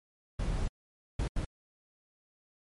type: noise bursts at uneven times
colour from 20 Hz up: brown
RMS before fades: -31 dBFS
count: 3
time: 0.39-0.68 / 1.19-1.28 / 1.36-1.45 s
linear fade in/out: 5 ms
effects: MP3 48 kbps